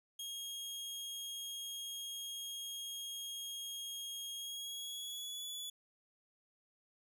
sawtooth tone with pitch glide, 3262 to 3424 Hz, G#7 to A7, -32 to -48 cents, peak -39 dBFS, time 0.19-5.7 s, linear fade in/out 5 ms, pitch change +84 cents, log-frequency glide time 4.36-5.47 s, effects none

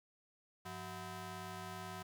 15% pulse ring-modulated tone, 277.2 Hz, C#4, in tune, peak -35 dBFS, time 0.65-2.03 s, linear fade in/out 10 ms, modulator 455 Hz, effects none

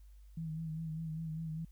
sine tone with vibrato, 160 Hz, D#3, 49 cents sharp, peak -37 dBFS, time 0.37-1.65 s, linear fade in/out 5 ms, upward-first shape sine, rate 5 Hz, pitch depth 42 cents each way, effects added 50 Hz sine -53 dBFS peak until 1.71 s + white hiss -75 dBFS RMS until 1.71 s

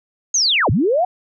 sine linear two-way sweep, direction down then up, 6645 to 78.7 to 753 Hz, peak -13 dBFS, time 0.34-1.05 s, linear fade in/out 5 ms, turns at 0.7 s, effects none

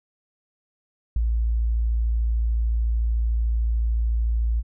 sine tone with ADSR envelope, 56.8 Hz, A#1, 44 cents flat, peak -16 dBFS, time 1.16-4.63 s, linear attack 4 ms, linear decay 7 ms, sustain -3 dB, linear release 43 ms, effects none

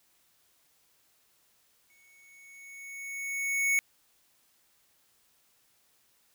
square tone with exponential growth, 2217 Hz, C#7, in tune, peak -23 dBFS, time 1.9-3.79 s, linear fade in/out 0 ms, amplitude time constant 410 ms, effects white hiss -68 dBFS RMS until 6.34 s

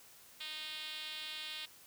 5% pulse tone with band-pass filter, 309 Hz, D#4, 12 cents flat, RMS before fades -44 dBFS, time 0.4-1.66 s, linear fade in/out 10 ms, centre 3700 Hz, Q 2.2, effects white hiss -59 dBFS RMS until 1.86 s

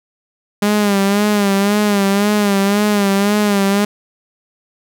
sawtooth tone with vibrato, 202.9 Hz, G#3, 40 cents flat, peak -8 dBFS, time 0.62-3.85 s, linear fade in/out 5 ms, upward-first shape sine, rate 1.9 Hz, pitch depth 60 cents each way, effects none

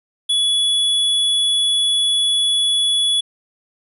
square tone, 3400 Hz, G#7, 40 cents sharp, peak -15 dBFS, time 0.29-3.21 s, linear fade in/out 10 ms, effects resampled to 32000 Hz

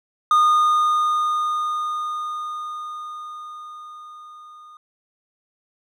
triangle tone with level ramp, 1225 Hz, D#6, 27 cents flat, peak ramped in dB -10 to -40 dBFS, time 0.31-4.77 s, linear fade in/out 2 ms, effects none

